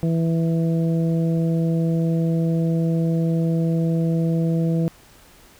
harmonic tone, 164.81 Hz, E3, in tune, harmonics 1 / 2 / 3 / 4, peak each -18 / -27 / -29 / -35 dBFS, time 0.03-4.88 s, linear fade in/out 0 ms, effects pink hiss -50 dBFS RMS until 5.59 s

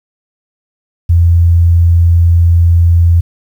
sine tone, 85.1 Hz, F2, 44 cents flat, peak -4 dBFS, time 1.09-3.21 s, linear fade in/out 10 ms, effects 7-bit

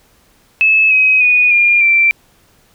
sine tone with pitch steps, 2600 / 2535 / 2471 / 2409 / 2349 Hz, E7 / D#7 / D#7 / D7 / D7, -24 / +32 / -13 / +43 / 0 cents, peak -7 dBFS, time 0.61-2.11 s, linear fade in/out 0 ms, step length 300 ms, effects pink hiss -52 dBFS RMS until 2.74 s

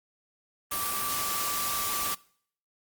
sine tone in noise, 1165 Hz, D6, 14 cents flat, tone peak -34 dBFS, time 0.71-2.15 s, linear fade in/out 10 ms, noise white, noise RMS -31 dBFS, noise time 0.71-2.15 s, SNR -6 dB, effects noise-tail reverb RT60 0.6 s tail -23 dB re dry + Opus 32 kbps

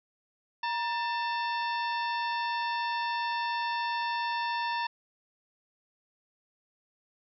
harmonic tone with a mistuned harmonic, 890 Hz, A5, 20 cents sharp, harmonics 1 / 2 / 3 / 4 / 5 / 6, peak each -30 / -36 / -40 / -42 / -44 / -46 dBFS, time 0.63-4.87 s, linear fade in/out 5 ms, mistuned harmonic 1, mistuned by +100 cents, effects none

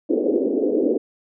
white band-pass noise, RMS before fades -20 dBFS, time 0.09-0.98 s, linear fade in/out 10 ms, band 260 to 490 Hz, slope 48 dB/octave, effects none

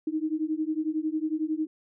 sine beating tone pair, 307 / 318 Hz, D#4 / D#4, -23 / +38 cents, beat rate 11 Hz, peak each -29 dBFS, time 0.07-1.67 s, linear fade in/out 5 ms, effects none

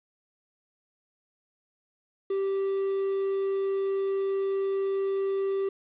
triangle tone, 390.3 Hz, G4, 8 cents flat, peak -23 dBFS, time 2.3-5.69 s, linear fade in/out 5 ms, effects resampled to 8000 Hz + 9-bit

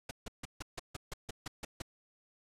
pink noise bursts, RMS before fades -40 dBFS, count 11, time 0.09-1.821 s, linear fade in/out 5 ms, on 21 ms, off 150 ms, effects low-pass 9000 Hz 12 dB/octave

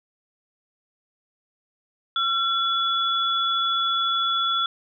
sine tone pair together, 1357 / 3419 Hz, E6 / G#7, +50 / +50 cents, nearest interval octave + major third, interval 1600 cents, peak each -23 dBFS, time 2.16-4.66 s, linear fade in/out 2 ms, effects none

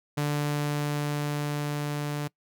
sawtooth tone with level ramp, 146.83 Hz, D3, in tune, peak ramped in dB -21 to -25 dBFS, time 0.17-2.28 s, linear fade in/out 10 ms, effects noise-tail reverb RT60 0.1 s tail -23 dB re dry

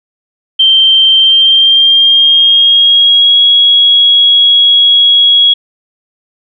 sine tone with pitch glide, 3136 to 3322 Hz, G7 to G#7, 0 to 0 cents, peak -3 dBFS, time 0.59-5.54 s, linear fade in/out 10 ms, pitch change +100 cents, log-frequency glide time 1.19-3.41 s, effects none

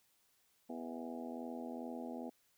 harmonic tone with a mistuned harmonic, 82.41 Hz, E2, in tune, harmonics 3 / 4 / 5 / 6 / 7 / 8 / 9 / 10, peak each -44 / -51 / -53 / -51 / -59 / -51 / -54 / -55 dBFS, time 0.69-2.3 s, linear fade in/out 10 ms, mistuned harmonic 7, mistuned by +79 cents, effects white hiss -74 dBFS RMS until 2.57 s

